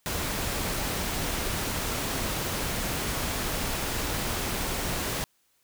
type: noise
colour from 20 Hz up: pink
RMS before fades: -30 dBFS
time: 0.06-5.24 s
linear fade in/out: 0 ms
effects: white hiss -69 dBFS RMS until 5.63 s